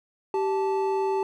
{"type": "tone pair together", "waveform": "triangle", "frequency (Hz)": [388, 875.6], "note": ["G4", "A5"], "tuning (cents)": [-18, -9], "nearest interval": "octave + major second", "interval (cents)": 1409, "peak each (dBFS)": [-22, -26], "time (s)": [0.34, 1.23], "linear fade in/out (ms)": 2, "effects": []}